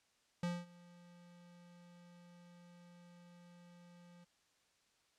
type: tone with ADSR envelope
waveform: square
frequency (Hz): 174.61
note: F3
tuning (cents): 0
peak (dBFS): -35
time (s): 0.43-4.25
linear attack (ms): 4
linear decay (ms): 220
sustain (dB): -24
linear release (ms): 17
effects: white hiss -75 dBFS RMS until 5.18 s + low-pass 7000 Hz 12 dB/octave